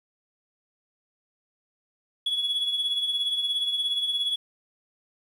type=tone with tremolo; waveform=sine; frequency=3376 Hz; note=G#7; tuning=28 cents sharp; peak=-19 dBFS; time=2.26-4.36 s; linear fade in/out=5 ms; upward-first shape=triangle; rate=17 Hz; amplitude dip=70%; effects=tanh soft clip ceiling -21 dBFS + 9-bit